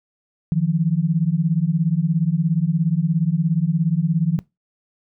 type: beating tone pair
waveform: sine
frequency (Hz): 155.56 / 172.56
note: D#3 / F3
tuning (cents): 0 / -20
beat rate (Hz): 17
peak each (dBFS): -19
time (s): 0.52-4.39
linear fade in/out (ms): 0
effects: noise-tail reverb RT60 0.2 s tail -21 dB re dry